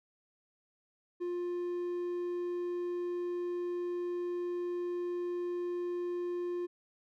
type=tone; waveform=triangle; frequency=352.3 Hz; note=F4; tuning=15 cents sharp; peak=-31 dBFS; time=1.2-6.67 s; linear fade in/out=20 ms; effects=none